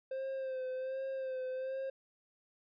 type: tone with vibrato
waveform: triangle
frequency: 524 Hz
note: C5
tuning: 2 cents sharp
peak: -34 dBFS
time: 0.11-1.9 s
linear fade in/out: 5 ms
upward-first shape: sine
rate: 1.3 Hz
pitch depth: 36 cents each way
effects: resampled to 11025 Hz